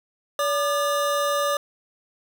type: tone pair together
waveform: square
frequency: 572.7 / 1200 Hz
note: D5 / D6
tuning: -44 / +37 cents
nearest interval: octave + minor second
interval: 1281 cents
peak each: -24 / -25 dBFS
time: 0.39-1.57 s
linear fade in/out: 2 ms
effects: none